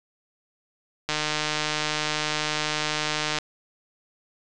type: click train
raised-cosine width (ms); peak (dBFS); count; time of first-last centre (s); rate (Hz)
0.2; -8; 350; 1.09-3.386; 152
effects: resampled to 22050 Hz